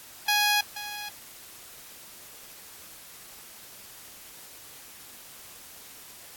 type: tone with echo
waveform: 10% pulse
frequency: 830.6 Hz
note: G#5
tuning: in tune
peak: -13 dBFS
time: 0.28-0.61 s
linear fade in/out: 5 ms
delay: 480 ms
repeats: 1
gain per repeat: -13 dB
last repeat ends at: 1.09 s
effects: white hiss -47 dBFS RMS until 6.36 s + AAC 64 kbps